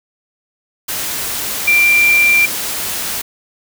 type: tone in noise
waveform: sine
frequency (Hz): 2367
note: D7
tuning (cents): +13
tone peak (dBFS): -8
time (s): 1.67-2.46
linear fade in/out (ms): 10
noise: white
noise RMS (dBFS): -21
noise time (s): 0.88-3.22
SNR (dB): +10
effects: none